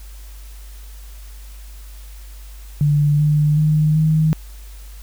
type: tone with pitch steps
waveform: sine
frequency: 146.83 / 150.09 / 153.42 / 156.82 Hz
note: D3 / D3 / D#3 / D#3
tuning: 0 / +38 / -24 / +14 cents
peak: -12 dBFS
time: 2.81-4.33 s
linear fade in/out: 0 ms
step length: 380 ms
effects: added 50 Hz sine -34 dBFS peak until 5.02 s + white hiss -47 dBFS RMS until 5.02 s